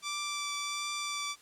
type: tone with vibrato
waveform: 10% pulse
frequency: 1168 Hz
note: D6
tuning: 10 cents flat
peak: -25 dBFS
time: 0.02-1.36 s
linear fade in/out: 50 ms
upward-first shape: triangle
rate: 1.4 Hz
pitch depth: 13 cents each way
effects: white hiss -59 dBFS RMS until 1.41 s + low-pass 10000 Hz 12 dB/octave